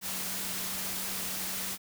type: tone in noise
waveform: sine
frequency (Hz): 188.7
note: F#3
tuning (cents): +34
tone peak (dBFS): -46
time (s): 0.01-1.78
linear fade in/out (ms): 50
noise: white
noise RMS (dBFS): -35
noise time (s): 0.01-1.78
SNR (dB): -14
effects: none